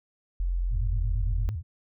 sine tone, 43.78 Hz, F1, 5 cents sharp, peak -24 dBFS, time 0.4-1.49 s, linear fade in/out 0 ms
sine tone with vibrato, 92.4 Hz, F#2, 2 cents flat, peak -29 dBFS, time 0.7-1.63 s, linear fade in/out 50 ms, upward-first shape square, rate 8.8 Hz, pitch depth 270 cents each way
effects none

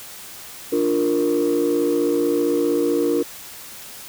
sine chord, Bb major, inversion first, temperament equal, 293.7 / 349.2 / 466.2 Hz, D4 / F4 / Bb4, 0 / 0 / 0 cents, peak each -20 / -20 / -19 dBFS, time 0.72-3.23 s, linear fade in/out 10 ms, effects tanh soft clip ceiling -12 dBFS + white hiss -38 dBFS RMS until 4.08 s

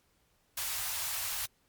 white band-stop noise, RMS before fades -35 dBFS, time 0.57-1.46 s, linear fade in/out 5 ms, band 120 to 680 Hz, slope 24 dB/octave, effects pink hiss -71 dBFS RMS until 1.68 s + MP3 96 kbps

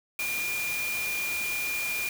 sine tone in noise, 2410 Hz, D7, 44 cents sharp, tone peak -29 dBFS, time 0.19-2.09 s, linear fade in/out 2 ms, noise white, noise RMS -35 dBFS, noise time 0.19-2.09 s, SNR +3 dB, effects none

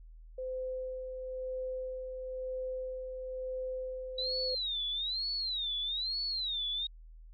sine tone with tremolo, 514 Hz, C5, 31 cents flat, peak -34 dBFS, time 0.38-4.55 s, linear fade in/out 5 ms, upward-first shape sine, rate 1 Hz, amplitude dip 40%
sine tone with vibrato, 3900 Hz, B7, 23 cents flat, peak -32 dBFS, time 4.18-6.87 s, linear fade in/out 5 ms, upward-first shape sine, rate 1.1 Hz, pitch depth 220 cents each way
effects added 40 Hz sine -49 dBFS peak until 7.33 s + AAC 48 kbps

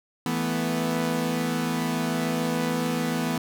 sawtooth chord, E suspended fourth, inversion none, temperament equal, 164.81 / 220 / 246.9 Hz, E3 / A3 / B3, 0 / 0 / 0 cents, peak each -25 / -27 / -23 dBFS, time 0.26-3.38 s, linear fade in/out 2 ms, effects none

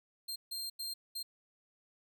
sawtooth tone bursts at uneven times, 4186 Hz, C8, in tune, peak -35 dBFS, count 4, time 0.28-0.36 / 0.51-0.7 / 0.79-0.94 / 1.15-1.23 s, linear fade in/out 10 ms, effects none

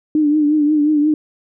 sine tone with vibrato, 300 Hz, D4, 37 cents sharp, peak -11 dBFS, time 0.15-1.14 s, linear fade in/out 2 ms, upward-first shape triangle, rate 5.6 Hz, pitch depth 64 cents each way, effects none

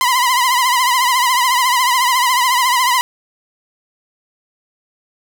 sawtooth tone with vibrato, 1003 Hz, B5, 26 cents sharp, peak -8 dBFS, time 0.01-3.01 s, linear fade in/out 0 ms, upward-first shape triangle, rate 14 Hz, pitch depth 100 cents each way, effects none

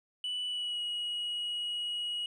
sine tone with pitch glide, 2968 to 2904 Hz, F#7 to F#7, +5 to -33 cents, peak -30 dBFS, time 0.24-2.26 s, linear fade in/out 2 ms, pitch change -38 cents, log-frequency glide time 0.47-0.8 s, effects tanh soft clip ceiling -31 dBFS

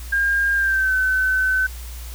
sine tone with pitch glide, 1610 to 1521.4 Hz, G6 to F#6, +46 to +48 cents, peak -16 dBFS, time 0.12-1.67 s, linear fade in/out 10 ms, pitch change -98 cents, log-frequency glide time 0.54-0.94 s, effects added 60 Hz sine -31 dBFS peak until 2.14 s + white hiss -41 dBFS RMS until 2.14 s

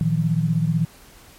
sine chord, Bb suspended fourth, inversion none, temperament equal with one note detuned, 116.54 / 158.65 / 174.61 Hz, Bb2 / Eb3 / F3, 0 / +34 / 0 cents, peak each -25 / -19 / -24 dBFS, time 0.01-0.85 s, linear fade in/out 0 ms, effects pink hiss -48 dBFS RMS until 1.38 s + MP3 64 kbps

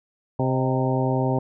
harmonic tone with a mistuned harmonic, 130.81 Hz, C3, in tune, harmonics 1 / 2 / 3 / 4 / 5 / 6 / 7, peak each -23 / -26 / -28 / -29 / -30 / -31 / -31 dBFS, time 0.39-1.39 s, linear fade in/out 5 ms, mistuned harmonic 5, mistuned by -60 cents, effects none

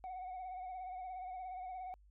sine tone with vibrato, 740 Hz, F#5, in tune, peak -40 dBFS, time 0.04-1.94 s, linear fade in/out 0 ms, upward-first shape sine, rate 17 Hz, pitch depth 44 cents each way, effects tanh soft clip ceiling -41 dBFS + added 50 Hz sine -61 dBFS peak until 2.1 s

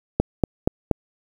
click train, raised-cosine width 2 ms, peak -3 dBFS, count 4, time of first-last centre 0.2-0.913 s, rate 4.21 Hz, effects 7-bit

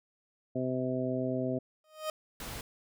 harmonic tone, 128.4 Hz, C3, 32 cents flat, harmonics 1 / 2 / 3 / 4 / 5, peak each -37 / -33 / -37 / -38 / -36 dBFS, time 0.55-1.59 s, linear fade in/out 10 ms
30% pulse tone with exponential growth, 622.3 Hz, D#5, in tune, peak -27 dBFS, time 1.84-2.1 s, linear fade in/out 2 ms, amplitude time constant 56 ms
pink noise, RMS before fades -41 dBFS, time 2.4-2.61 s, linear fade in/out 2 ms
effects none

